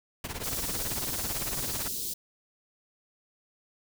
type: noise with tremolo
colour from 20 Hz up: pink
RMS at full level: -33 dBFS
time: 0.24-1.88 s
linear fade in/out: 2 ms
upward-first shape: triangle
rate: 18 Hz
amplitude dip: 90%
type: band-stop noise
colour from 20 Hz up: white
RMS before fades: -34 dBFS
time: 0.43-2.14 s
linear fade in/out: 10 ms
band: 420 to 3900 Hz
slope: 24 dB/octave
effects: none